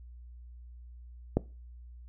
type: click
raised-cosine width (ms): 2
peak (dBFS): -11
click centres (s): 1.37
effects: noise-tail reverb RT60 0.3 s tail -20 dB re dry + added 60 Hz sine -46 dBFS peak until 2.08 s